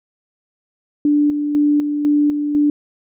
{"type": "tone with tremolo", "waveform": "sine", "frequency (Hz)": 293.7, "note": "D4", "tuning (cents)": 0, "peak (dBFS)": -11, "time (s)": [1.05, 2.7], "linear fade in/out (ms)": 2, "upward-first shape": "square", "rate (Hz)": 2, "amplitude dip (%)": 50, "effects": []}